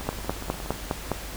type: two click trains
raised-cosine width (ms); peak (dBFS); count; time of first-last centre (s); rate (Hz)
1; -10 / -23; 6 / 13; 0.09-1.117 / 0.01-0.72; 4.87 / 16.9
effects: added 50 Hz sine -39 dBFS peak until 1.36 s + pink hiss -38 dBFS RMS until 1.36 s